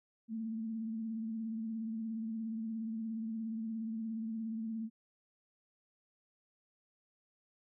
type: tone with vibrato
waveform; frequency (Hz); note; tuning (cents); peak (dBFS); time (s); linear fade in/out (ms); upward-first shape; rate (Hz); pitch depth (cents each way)
sine; 223.2; A3; +25; -36; 0.28-4.9; 50; triangle; 17; 49
effects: none